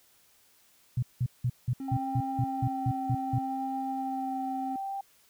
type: tone bursts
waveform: sine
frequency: 123.47 Hz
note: B2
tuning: in tune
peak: -24 dBFS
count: 11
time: 0.97-3.386 s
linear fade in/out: 5 ms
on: 56 ms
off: 180 ms
type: tone with pitch glide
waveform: triangle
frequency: 268.8 to 266.6 Hz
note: C4 to C4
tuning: +47 to +33 cents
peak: -32 dBFS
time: 1.8-4.76 s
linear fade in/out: 2 ms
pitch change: -14 cents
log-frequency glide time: 2.63-3.52 s
type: tone with vibrato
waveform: sine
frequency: 783 Hz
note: G5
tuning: 2 cents flat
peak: -32 dBFS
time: 1.88-5.01 s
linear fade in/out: 5 ms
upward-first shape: sine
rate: 0.67 Hz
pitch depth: 22 cents each way
effects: white hiss -63 dBFS RMS until 5.29 s